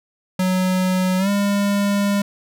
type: tone with pitch glide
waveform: square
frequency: 185 to 201.7 Hz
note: F#3 to G3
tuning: 0 to +50 cents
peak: -17 dBFS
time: 0.39-2.22 s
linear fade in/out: 5 ms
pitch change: +150 cents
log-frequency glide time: 1.18-1.29 s
effects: none